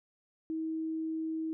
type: tone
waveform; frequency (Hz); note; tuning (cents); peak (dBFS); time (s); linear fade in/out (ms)
sine; 320; D#4; +49; -32; 0.5-1.53; 0
effects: none